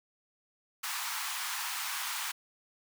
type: high-pass noise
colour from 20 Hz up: pink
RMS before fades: -36 dBFS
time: 0.83-2.32 s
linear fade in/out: 10 ms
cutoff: 870 Hz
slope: 48 dB/octave
effects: none